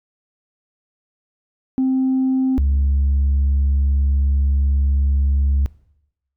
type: tone pair in turn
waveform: sine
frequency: 261.8 / 69.34 Hz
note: C4 / C#2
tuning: +1 / +1 cents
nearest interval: octave + major seventh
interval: 2300 cents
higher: first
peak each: -13 / -12 dBFS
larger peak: second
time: 1.78-2.58 / 2.58-5.66 s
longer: second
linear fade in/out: 0 ms
effects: noise-tail reverb RT60 0.8 s tail -20 dB re dry + tanh soft clip ceiling -12 dBFS